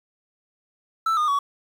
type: tone with pitch steps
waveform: triangle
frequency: 1324 / 1221.1 / 1126.3 Hz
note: E6 / D#6 / C#6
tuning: +7 / -33 / +27 cents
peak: -17 dBFS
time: 1.06-1.39 s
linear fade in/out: 5 ms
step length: 110 ms
effects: 8-bit